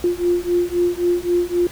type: beating tone pair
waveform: sine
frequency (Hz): 349.2 / 353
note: F4 / F4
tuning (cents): 0 / +19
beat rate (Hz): 3.8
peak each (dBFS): -19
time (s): 0.04-1.67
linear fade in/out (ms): 2
effects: added 60 Hz sine -42 dBFS peak until 1.71 s + pink hiss -38 dBFS RMS until 1.71 s